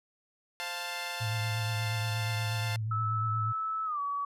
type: chord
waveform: 10% pulse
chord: F major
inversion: second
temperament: equal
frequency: 523.3 / 698.5 / 880 Hz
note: C5 / F5 / A5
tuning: 0 / 0 / 0 cents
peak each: -35 / -30 / -29 dBFS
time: 0.6-2.76 s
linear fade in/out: 0 ms
type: tone with vibrato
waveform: sine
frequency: 110 Hz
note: A2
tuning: in tune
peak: -30 dBFS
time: 1.2-3.53 s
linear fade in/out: 20 ms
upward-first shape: triangle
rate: 8.4 Hz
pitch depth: 58 cents each way
type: tone with pitch glide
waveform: sine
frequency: 1306 to 1136.9 Hz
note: E6 to C#6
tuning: -17 to +43 cents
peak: -30 dBFS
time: 2.91-4.25 s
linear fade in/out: 5 ms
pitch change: -240 cents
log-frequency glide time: 3.85-4 s
effects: low-pass 12000 Hz 12 dB/octave